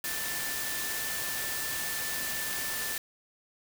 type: tone in noise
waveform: sine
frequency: 1766 Hz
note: A6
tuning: 6 cents sharp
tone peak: -38 dBFS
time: 0.04-2.98 s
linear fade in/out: 2 ms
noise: white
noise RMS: -34 dBFS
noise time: 0.04-2.98 s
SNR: -7 dB
effects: none